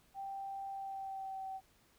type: tone with pitch glide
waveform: sine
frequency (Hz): 784 to 767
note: G5 to G5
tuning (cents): 0 to -38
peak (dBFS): -40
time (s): 0.14-1.61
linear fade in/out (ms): 50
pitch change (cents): -38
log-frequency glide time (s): 0.7-1.47
effects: pink hiss -69 dBFS RMS until 1.98 s